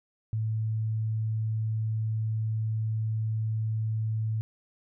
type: tone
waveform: sine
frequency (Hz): 110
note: A2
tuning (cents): 0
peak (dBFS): -26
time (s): 0.33-4.41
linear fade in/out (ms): 0
effects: none